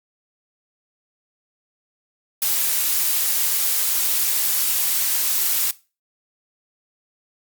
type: noise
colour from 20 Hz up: blue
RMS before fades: -20 dBFS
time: 2.42-5.71 s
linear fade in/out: 2 ms
effects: noise-tail reverb RT60 0.3 s tail -19 dB re dry + Opus 48 kbps

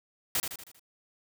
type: noise with echo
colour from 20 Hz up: white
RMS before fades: -28 dBFS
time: 0.35-0.4 s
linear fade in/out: 2 ms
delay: 79 ms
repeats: 5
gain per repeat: -6 dB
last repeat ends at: 0.795 s
effects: none

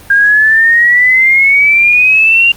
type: exponential sweep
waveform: sine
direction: up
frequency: 1604 to 2794 Hz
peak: -4 dBFS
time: 0.1-2.52 s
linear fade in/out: 5 ms
effects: pink hiss -36 dBFS RMS until 2.56 s + Opus 32 kbps

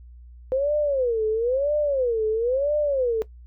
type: tone with vibrato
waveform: sine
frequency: 509 Hz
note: C5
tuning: 48 cents flat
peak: -19 dBFS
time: 0.52-3.22 s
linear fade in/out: 0 ms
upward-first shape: sine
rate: 1 Hz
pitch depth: 280 cents each way
effects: noise-tail reverb RT60 0.1 s tail -17 dB re dry + added 60 Hz sine -42 dBFS peak until 3.46 s

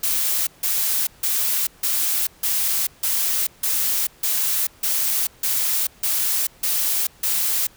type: noise bursts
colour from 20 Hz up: blue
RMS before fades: -21 dBFS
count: 13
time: 0.03-7.67 s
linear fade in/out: 5 ms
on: 440 ms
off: 160 ms
effects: pink hiss -51 dBFS RMS until 7.76 s

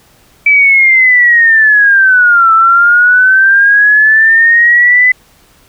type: linear two-way sweep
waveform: sine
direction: down then up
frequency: 2317 to 1318.5 to 2015 Hz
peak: -3 dBFS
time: 0.46-5.12 s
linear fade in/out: 5 ms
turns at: 2.53 s
effects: pink hiss -46 dBFS RMS until 5.68 s

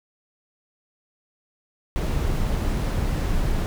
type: noise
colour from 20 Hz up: brown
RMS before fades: -23 dBFS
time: 1.96-3.66 s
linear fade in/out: 0 ms
effects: none

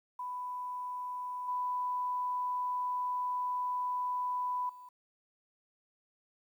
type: tone with level steps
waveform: sine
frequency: 994 Hz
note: B5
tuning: 11 cents sharp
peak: -36 / -31 / -48 dBFS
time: 0.19-4.89 s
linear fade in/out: 5 ms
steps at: 1.48 / 4.69 s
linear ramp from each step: 5 ms
effects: 11-bit

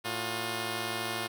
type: tone pair together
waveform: 5% pulse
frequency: 112.3 / 356.5 Hz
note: A2 / F4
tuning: +36 / +36 cents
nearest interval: octave + minor sixth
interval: 2000 cents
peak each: -25 / -22 dBFS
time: 0.04-1.28 s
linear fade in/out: 20 ms
effects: none

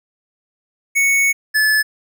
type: tone pair in turn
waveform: square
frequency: 2217 / 1728.5 Hz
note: C#7 / A6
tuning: 0 / -31 cents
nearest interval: major third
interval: 431 cents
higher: first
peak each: -13 dBFS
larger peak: neither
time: 0.95-1.33 / 1.54-1.83 s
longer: first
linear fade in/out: 20 ms
effects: none

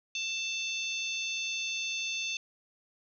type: harmonic tone with a mistuned harmonic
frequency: 887 Hz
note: A5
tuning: 14 cents sharp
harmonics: 3 / 4 / 5 / 6 / 7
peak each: -34 / -37 / -43 / -49 / -41 dBFS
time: 0.15-2.37 s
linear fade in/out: 2 ms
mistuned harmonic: 7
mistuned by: +17 cents
effects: none

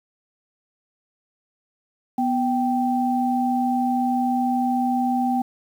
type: tone pair together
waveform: sine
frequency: 246.9 / 780.5 Hz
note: B3 / G5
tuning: 0 / -8 cents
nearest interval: octave + minor sixth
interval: 1992 cents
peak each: -21 / -22 dBFS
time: 2.18-5.42 s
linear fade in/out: 5 ms
effects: 8-bit

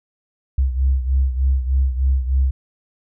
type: beating tone pair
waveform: sine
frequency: 65.41 / 68.71 Hz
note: C2 / C#2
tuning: 0 / -15 cents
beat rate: 3.3 Hz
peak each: -15 / -20 dBFS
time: 0.58-2.51 s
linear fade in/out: 5 ms
effects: tanh soft clip ceiling -9 dBFS

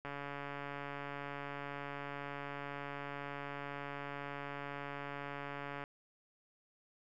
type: click train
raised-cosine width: 0.5 ms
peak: -28 dBFS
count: 823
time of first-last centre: 0.05-5.839 s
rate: 142 Hz
effects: none

